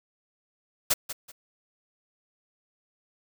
white noise with echo, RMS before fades -22 dBFS, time 0.9-0.94 s, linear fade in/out 10 ms, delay 190 ms, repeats 2, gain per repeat -12 dB, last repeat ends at 1.32 s, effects none

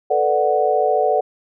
sine chord, B minor seventh, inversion third, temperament equal, 440 / 493.9 / 587.3 / 740 Hz, A4 / B4 / D5 / F#5, 0 / 0 / 0 / 0 cents, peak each -20 / -22 / -20 / -18 dBFS, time 0.1-1.21 s, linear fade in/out 10 ms, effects none

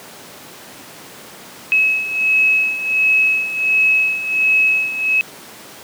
sine beating tone pair, 2571 / 2572.4 Hz, E7 / E7, -44 / -43 cents, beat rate 1.4 Hz, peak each -19 / -14 dBFS, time 1.72-5.21 s, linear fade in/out 0 ms, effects pink hiss -37 dBFS RMS until 5.83 s + high-pass 200 Hz 12 dB/octave

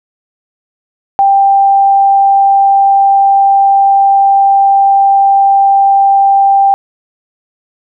sine tone, 789 Hz, G5, 11 cents sharp, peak -4 dBFS, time 1.19-6.74 s, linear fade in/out 0 ms, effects none

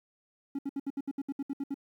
triangle tone bursts, 277.2 Hz, C#4, in tune, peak -28 dBFS, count 12, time 0.55-1.743 s, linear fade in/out 5 ms, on 38 ms, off 67 ms, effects tanh soft clip ceiling -24 dBFS + 11-bit

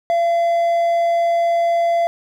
triangle tone, 681 Hz, F5, 44 cents flat, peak -12 dBFS, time 0.1-2.07 s, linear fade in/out 0 ms, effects none

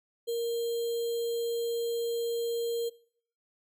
sine tone with sample-and-hold, 466.2 Hz, A#4, in tune, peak -28 dBFS, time 0.27-2.9 s, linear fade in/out 20 ms, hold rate 3675 Hz, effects noise-tail reverb RT60 0.6 s tail -22 dB re dry

